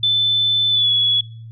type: tone with pitch glide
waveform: sine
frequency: 3520 to 3382 Hz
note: A7 to G#7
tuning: 0 to +31 cents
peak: -13 dBFS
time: 0.03-1.21 s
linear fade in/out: 5 ms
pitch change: -69 cents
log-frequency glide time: 0.71-0.9 s
effects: noise-tail reverb RT60 0.5 s tail -22 dB re dry + added 113 Hz sine -33 dBFS peak until 1.51 s